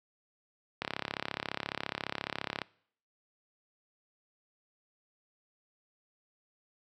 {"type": "click train", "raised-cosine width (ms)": 0.3, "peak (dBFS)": -16, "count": 63, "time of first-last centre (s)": [0.82, 2.617], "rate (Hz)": 34.5, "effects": ["noise-tail reverb RT60 0.6 s tail -23 dB re dry", "high-pass 100 Hz 12 dB/octave"]}